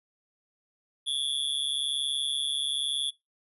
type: tone with amplitude modulation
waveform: square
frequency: 3414 Hz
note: G#7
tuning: 47 cents sharp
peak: -24 dBFS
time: 1.06-3.11 s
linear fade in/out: 20 ms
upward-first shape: sine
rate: 141 Hz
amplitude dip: 100%
effects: noise-tail reverb RT60 0.2 s tail -23 dB re dry + resampled to 32000 Hz